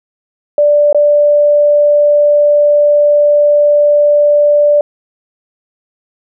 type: tone with dropouts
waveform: sine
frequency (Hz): 587.3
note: D5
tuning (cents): 0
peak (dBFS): -5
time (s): 0.58-4.81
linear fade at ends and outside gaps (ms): 2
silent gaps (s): 0.928-0.946
effects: none